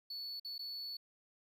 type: tone with dropouts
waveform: triangle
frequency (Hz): 4435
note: C#8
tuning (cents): 0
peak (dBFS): -40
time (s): 0.1-0.97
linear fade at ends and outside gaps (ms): 5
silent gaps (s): 0.398-0.447 / 0.581-0.591
effects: 12-bit